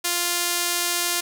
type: tone with band-pass filter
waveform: sawtooth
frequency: 349.2 Hz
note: F4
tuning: in tune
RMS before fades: -24 dBFS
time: 0.04-1.21 s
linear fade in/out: 10 ms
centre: 10000 Hz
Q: 0.51
effects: none